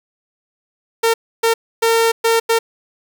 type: tone bursts at uneven times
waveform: sawtooth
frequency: 456.3 Hz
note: A#4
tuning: 37 cents flat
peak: -8 dBFS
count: 5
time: 1.03-1.14 / 1.43-1.54 / 1.82-2.12 / 2.24-2.4 / 2.49-2.59 s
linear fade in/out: 10 ms
effects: none